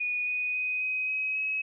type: tone with pitch steps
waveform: sine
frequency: 2464 / 2483 / 2501 / 2520 / 2539 / 2558 Hz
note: D#7 / D#7 / D#7 / D#7 / D#7 / D#7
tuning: -17 / -4 / +8 / +21 / +34 / +47 cents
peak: -27 dBFS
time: 0-1.62 s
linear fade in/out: 10 ms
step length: 270 ms
effects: none